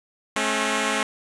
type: tone pair together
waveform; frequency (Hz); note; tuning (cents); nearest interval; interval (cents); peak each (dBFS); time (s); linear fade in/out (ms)
5% pulse; 215.6 / 271.4; A3 / C#4; -35 / -36; major third; 399; -13; 0.36-1.03; 2
effects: resampled to 24000 Hz + 8-bit